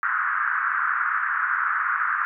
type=band-pass noise; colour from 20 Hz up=white; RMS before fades=-24 dBFS; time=0.03-2.25 s; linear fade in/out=0 ms; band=1200 to 1600 Hz; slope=48 dB/octave; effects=none

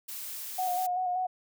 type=noise; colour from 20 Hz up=blue; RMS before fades=-39 dBFS; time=0.08-0.87 s; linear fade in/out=10 ms
type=tone with vibrato; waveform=sine; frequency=730 Hz; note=F#5; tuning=24 cents flat; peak=-27 dBFS; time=0.58-1.27 s; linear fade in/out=10 ms; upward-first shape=square; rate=5.2 Hz; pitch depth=26 cents each way
effects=none

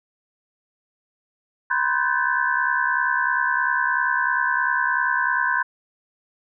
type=tone cluster; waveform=sine; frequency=974 / 1037 / 1513 / 1583 / 1732 Hz; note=B5 / C6 / F#6 / G6 / A6; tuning=-24 / -16 / +38 / +17 / -28 cents; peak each=-27 / -25 / -23 / -25 / -28 dBFS; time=1.7-5.63 s; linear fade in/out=10 ms; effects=none

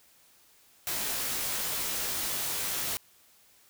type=noise with comb filter; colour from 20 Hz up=white; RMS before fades=-32 dBFS; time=0.87-2.97 s; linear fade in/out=0 ms; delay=17 ms; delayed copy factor=-0.75; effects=white hiss -61 dBFS RMS until 3.69 s

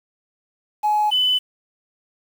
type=tone pair in turn; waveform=triangle; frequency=844 / 3008 Hz; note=G#5 / F#7; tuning=+28 / +28 cents; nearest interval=octave + minor seventh; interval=2200 cents; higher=second; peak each=-12 dBFS; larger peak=neither; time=0.83-1.11 / 1.11-1.39 s; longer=neither; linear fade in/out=20 ms; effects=tanh soft clip ceiling -13 dBFS + 7-bit

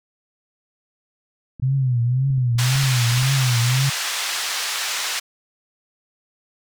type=clicks; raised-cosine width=5 ms; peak=-24 dBFS; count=9; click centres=1.598 / 2.304 / 2.381 / 2.554 / 2.757 / 2.835 / 3.117 / 3.178 / 3.229 s
type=tone with vibrato; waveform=sine; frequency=127.1 Hz; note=C3; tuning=50 cents flat; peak=-16 dBFS; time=1.62-3.9 s; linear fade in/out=10 ms; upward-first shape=triangle; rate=1.9 Hz; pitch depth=150 cents each way
type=band-pass noise; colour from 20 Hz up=white; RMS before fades=-25 dBFS; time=2.58-5.2 s; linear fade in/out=10 ms; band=950 to 5800 Hz; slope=12 dB/octave
effects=none

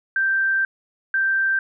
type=tone pair in turn; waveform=sine; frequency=1568 / 1568 Hz; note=G6 / G6; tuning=0 / 0 cents; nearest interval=unison; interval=0 cents; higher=neither; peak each=-17 dBFS; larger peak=neither; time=0.16-0.65 / 1.14-1.59 s; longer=first; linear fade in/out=2 ms; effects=none

